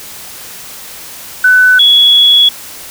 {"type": "tone pair in turn", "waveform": "sine", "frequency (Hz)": [1500, 3367], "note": ["F#6", "G#7"], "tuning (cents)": [23, 23], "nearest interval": "octave + major second", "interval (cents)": 1400, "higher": "second", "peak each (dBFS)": -3, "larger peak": "neither", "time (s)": [[1.44, 1.79], [1.79, 2.49]], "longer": "second", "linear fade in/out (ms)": 5, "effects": ["white hiss -29 dBFS RMS until 2.9 s"]}